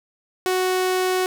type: tone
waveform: sawtooth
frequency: 370 Hz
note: F#4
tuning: in tune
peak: -15 dBFS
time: 0.46-1.26 s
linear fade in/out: 0 ms
effects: 8-bit